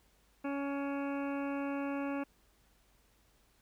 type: harmonic tone with a mistuned harmonic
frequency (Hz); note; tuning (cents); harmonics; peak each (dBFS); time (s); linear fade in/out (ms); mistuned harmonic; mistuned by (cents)
280; C#4; +18; 1 / 2 / 3 / 4 / 5 / 6 / 8 / 9 / 10; -35 / -41 / -45 / -47 / -49 / -51 / -53 / -54 / -55; 0.44-2.24; 10; 10; -39
effects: added 50 Hz sine -70 dBFS peak until 3.61 s + pink hiss -70 dBFS RMS until 3.61 s